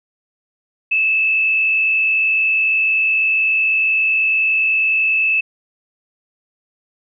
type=tone with frequency modulation; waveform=sine; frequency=2612 Hz; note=E7; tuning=17 cents flat; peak=-13 dBFS; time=0.91-5.41 s; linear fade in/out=10 ms; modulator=49.9 Hz; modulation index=0.95; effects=none